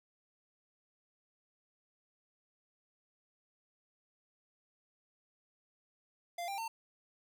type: tone with pitch steps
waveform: square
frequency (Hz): 693 / 791.5 / 903.9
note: F5 / G5 / A5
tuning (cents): -14 / +17 / +46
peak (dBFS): -38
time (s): 6.38-6.68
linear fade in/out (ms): 5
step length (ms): 100
effects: 13-bit